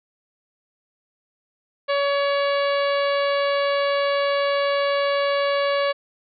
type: harmonic tone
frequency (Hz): 564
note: C#5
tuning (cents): +30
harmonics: 1 / 2 / 3 / 4 / 5 / 6 / 7 / 8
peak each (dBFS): -20 / -26 / -30 / -32 / -34 / -36 / -37 / -38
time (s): 1.88-5.93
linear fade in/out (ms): 20
effects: none